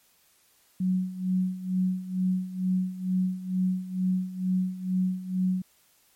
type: tone with tremolo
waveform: sine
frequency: 185 Hz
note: F#3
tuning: in tune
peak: -21 dBFS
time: 0.8-5.62 s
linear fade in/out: 5 ms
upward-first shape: sine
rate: 2.2 Hz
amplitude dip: 80%
effects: white hiss -63 dBFS RMS until 6.15 s + MP3 64 kbps